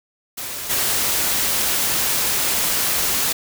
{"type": "noise with level steps", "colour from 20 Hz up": "white", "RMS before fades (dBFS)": [-29, -20], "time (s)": [0.37, 3.33], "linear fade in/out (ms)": 10, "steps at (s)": 0.69, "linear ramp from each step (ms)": 20, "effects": []}